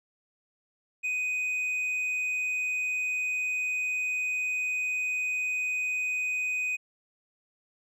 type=tone with tanh clipping; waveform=sine; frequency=2498 Hz; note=D#7; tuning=6 cents sharp; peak=-28 dBFS; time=1.03-6.77 s; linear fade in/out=20 ms; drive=4 dB; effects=none